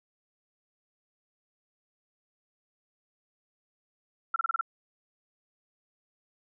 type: tone bursts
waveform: sine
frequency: 1348 Hz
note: E6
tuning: 38 cents sharp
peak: -23 dBFS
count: 6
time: 4.34-4.611 s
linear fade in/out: 5 ms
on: 21 ms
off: 29 ms
effects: none